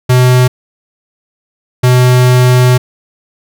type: tone pair in turn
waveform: square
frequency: 126.1 / 125.63 Hz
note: B2 / B2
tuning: +36 / +30 cents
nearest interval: unison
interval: 6 cents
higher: first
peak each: -5 dBFS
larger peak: neither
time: 0.09-0.48 / 1.83-2.78 s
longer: second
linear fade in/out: 10 ms
effects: none